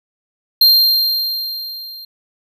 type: tone with level ramp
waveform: square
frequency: 4186 Hz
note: C8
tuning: in tune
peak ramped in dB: -6 to -32 dBFS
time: 0.61-2.05 s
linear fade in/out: 5 ms
effects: none